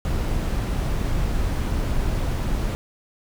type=noise; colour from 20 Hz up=brown; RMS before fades=-23 dBFS; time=0.05-2.75 s; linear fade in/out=0 ms; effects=none